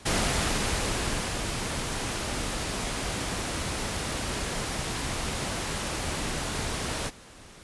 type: noise with ADSR envelope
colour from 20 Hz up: pink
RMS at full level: -25 dBFS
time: 0.05-7.11 s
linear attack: 13 ms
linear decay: 1300 ms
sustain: -6 dB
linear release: 34 ms
effects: pink hiss -49 dBFS RMS until 7.63 s + resampled to 24000 Hz